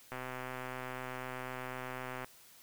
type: click train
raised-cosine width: 0.5 ms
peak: -26 dBFS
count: 273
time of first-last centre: 0.12-2.245 s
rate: 128 Hz
effects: white hiss -59 dBFS RMS until 2.62 s